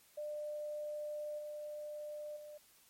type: tone with level steps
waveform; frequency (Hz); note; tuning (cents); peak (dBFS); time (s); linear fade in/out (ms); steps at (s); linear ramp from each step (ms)
sine; 598; D5; +31; -39 / -42 / -48; 0.17-2.58; 10; 1.38 / 2.36; 10
effects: white hiss -66 dBFS RMS until 2.89 s + MP3 64 kbps